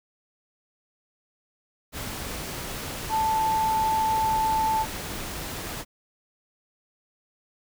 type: tone in noise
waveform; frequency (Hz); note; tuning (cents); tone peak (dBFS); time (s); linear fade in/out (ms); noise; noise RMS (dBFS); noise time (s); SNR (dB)
sine; 880; A5; 0; -21; 3.09-4.86; 50; pink; -34; 1.92-5.85; +10
effects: none

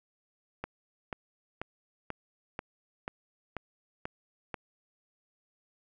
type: click train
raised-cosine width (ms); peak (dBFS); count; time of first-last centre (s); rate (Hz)
0.5; -20; 9; 0.64-4.542; 2.05
effects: none

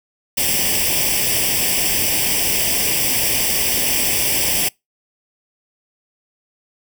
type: noise with comb filter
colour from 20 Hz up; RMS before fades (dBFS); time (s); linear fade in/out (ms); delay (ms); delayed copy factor
white; -18; 0.37-4.69; 10; 0.37; +0.85
effects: noise-tail reverb RT60 0.2 s tail -26 dB re dry

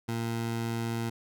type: tone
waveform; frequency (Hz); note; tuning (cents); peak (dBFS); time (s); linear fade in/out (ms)
20% pulse; 115.5; A#2; -16; -25; 0.08-1.1; 10
effects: none

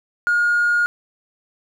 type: tone with hard clipping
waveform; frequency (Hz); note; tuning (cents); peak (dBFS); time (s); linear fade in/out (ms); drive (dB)
sine; 1429; F6; +39; -15; 0.27-0.86; 0; 1
effects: none

